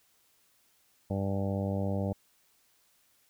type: harmonic tone with a mistuned harmonic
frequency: 98.1 Hz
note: G2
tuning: 2 cents sharp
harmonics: 1 / 2 / 3 / 4 / 5 / 6 / 7 / 8 / 9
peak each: -32 / -33 / -40 / -44 / -39 / -38 / -46 / -46 / -51 dBFS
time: 1.1-2.13 s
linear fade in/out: 5 ms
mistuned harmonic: 9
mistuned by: -40 cents
effects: white hiss -68 dBFS RMS until 3.29 s